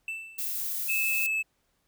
triangle tone with exponential decay, 2656 Hz, E7, 12 cents sharp, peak -28 dBFS, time 0.08-0.68 s, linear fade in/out 2 ms, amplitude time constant 130 ms
violet noise, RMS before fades -32 dBFS, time 0.38-1.27 s, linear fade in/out 10 ms
triangle tone, 2608 Hz, E7, 19 cents flat, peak -24 dBFS, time 0.88-1.43 s, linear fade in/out 20 ms
effects pink hiss -73 dBFS RMS until 1.87 s

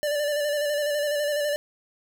square tone with vibrato, 587.3 Hz, D5, in tune, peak -24 dBFS, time 0.03-1.56 s, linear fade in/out 0 ms, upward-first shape square, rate 12 Hz, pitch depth 28 cents each way, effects none

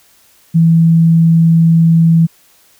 sine tone, 164.81 Hz, E3, in tune, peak -5 dBFS, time 0.54-2.27 s, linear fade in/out 20 ms, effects white hiss -49 dBFS RMS until 2.79 s

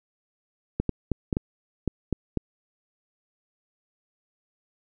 clicks, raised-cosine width 3 ms, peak -11 dBFS, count 8, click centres 0.8 / 0.893 / 1.117 / 1.328 / 1.369 / 1.877 / 2.127 / 2.373 s, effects none

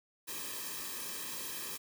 white noise with comb filter, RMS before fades -41 dBFS, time 0.27-1.78 s, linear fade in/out 20 ms, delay 1.4 ms, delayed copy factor -1, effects none

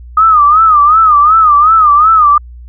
sine tone with vibrato, 1238 Hz, D#6, 9 cents flat, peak -3 dBFS, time 0.17-2.38 s, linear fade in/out 5 ms, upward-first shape sine, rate 2.7 Hz, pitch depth 120 cents each way, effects added 60 Hz sine -28 dBFS peak until 2.68 s

